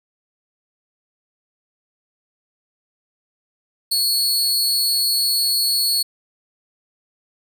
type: tone with amplitude modulation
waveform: sawtooth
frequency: 4372 Hz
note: C#8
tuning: 25 cents flat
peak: -11 dBFS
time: 3.91-6.03 s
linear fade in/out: 10 ms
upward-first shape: sine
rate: 262 Hz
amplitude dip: 60%
effects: none